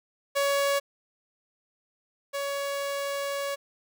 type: tone pair in turn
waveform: sawtooth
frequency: 561 / 561 Hz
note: C#5 / C#5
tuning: +21 / +21 cents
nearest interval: unison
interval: 0 cents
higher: neither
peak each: -19 / -25 dBFS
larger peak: first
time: 0.35-0.8 / 2.33-3.56 s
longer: second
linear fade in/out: 20 ms
effects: none